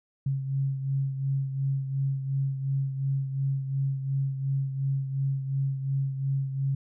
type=beating tone pair; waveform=sine; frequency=135.9 / 138.7 Hz; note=C#3 / C#3; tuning=-34 / +1 cents; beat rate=2.8 Hz; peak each=-26 / -34 dBFS; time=0.26-6.75 s; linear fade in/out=5 ms; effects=none